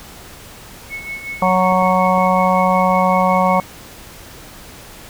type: tone with tremolo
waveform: sine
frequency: 2201 Hz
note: C#7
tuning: 13 cents flat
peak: -23 dBFS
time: 0.89-3.64 s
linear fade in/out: 50 ms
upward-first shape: sine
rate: 5.4 Hz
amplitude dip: 65%
type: harmonic tone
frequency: 185 Hz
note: F#3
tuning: in tune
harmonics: 1 / 3 / 4 / 5 / 6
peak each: -18 / -18 / -18 / -18 / -18 dBFS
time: 1.42-3.6 s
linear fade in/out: 2 ms
type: clicks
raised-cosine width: 2 ms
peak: -18 dBFS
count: 3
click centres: 1.723 / 1.824 / 2.179 s
effects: pink hiss -38 dBFS RMS until 5.09 s